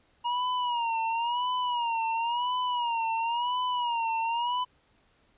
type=tone with vibrato; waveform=square; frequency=950 Hz; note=A#5; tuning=33 cents sharp; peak=-27 dBFS; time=0.24-4.65 s; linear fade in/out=20 ms; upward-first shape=sine; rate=0.96 Hz; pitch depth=92 cents each way; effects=pink hiss -66 dBFS RMS until 5.37 s + resampled to 8000 Hz